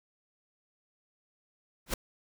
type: noise with exponential growth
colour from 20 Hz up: pink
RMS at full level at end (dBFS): -24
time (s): 1.86-1.94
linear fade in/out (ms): 5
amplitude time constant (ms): 16
effects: none